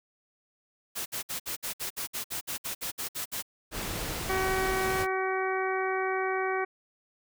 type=noise bursts; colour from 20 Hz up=white; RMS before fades=-34 dBFS; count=15; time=0.95-3.426 s; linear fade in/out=20 ms; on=110 ms; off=59 ms
type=noise; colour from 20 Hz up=pink; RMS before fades=-34 dBFS; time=3.71-5.07 s; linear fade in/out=50 ms
type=harmonic tone; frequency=378.5 Hz; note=F#4; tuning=39 cents sharp; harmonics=1 / 2 / 3 / 4 / 5 / 6; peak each=-30 / -33 / -35 / -36 / -37 / -38 dBFS; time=4.29-6.65 s; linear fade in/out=10 ms
effects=none